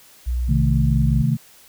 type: tone with pitch glide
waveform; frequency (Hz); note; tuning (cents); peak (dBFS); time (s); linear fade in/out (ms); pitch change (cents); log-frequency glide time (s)
sine; 60.9 to 61.25; B1 to B1; -24 to -14; -19; 0.26-1.23; 20; +10; 0.41-1.01
type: chord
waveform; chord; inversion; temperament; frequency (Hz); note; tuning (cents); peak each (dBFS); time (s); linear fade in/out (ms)
sine; A diminished; first; equal; 130.81 / 155.56 / 220; C3 / Eb3 / A3; 0 / 0 / 0; -19 / -20 / -23; 0.48-1.37; 20
effects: white hiss -49 dBFS RMS until 1.68 s